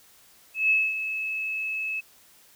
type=tone with ADSR envelope; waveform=sine; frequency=2594 Hz; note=E7; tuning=28 cents flat; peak=-17 dBFS; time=0.54-2.01 s; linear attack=160 ms; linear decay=230 ms; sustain=-10 dB; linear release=18 ms; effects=white hiss -56 dBFS RMS until 2.55 s